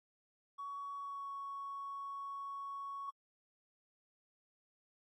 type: tone with pitch glide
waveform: triangle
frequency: 1123 to 1111.4 Hz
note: C#6 to C#6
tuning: +22 to +4 cents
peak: -38 dBFS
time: 0.58-3.11 s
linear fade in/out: 20 ms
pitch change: -18 cents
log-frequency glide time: 0.97-1.31 s
effects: tanh soft clip ceiling -39 dBFS + AAC 48 kbps